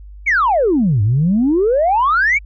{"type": "exponential two-way sweep", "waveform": "sine", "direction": "down then up", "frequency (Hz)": [2349, 98, 2349], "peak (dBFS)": -10, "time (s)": [0.26, 2.39], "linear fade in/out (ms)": 20, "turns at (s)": 1.02, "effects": ["tanh soft clip ceiling -7 dBFS", "added 50 Hz sine -33 dBFS peak until 2.45 s"]}